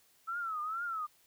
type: tone with vibrato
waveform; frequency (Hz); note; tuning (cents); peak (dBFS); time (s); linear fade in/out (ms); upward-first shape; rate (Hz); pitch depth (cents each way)
sine; 1311; E6; -10; -34; 0.27-1.07; 20; triangle; 2.2; 160
effects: white hiss -67 dBFS RMS until 1.26 s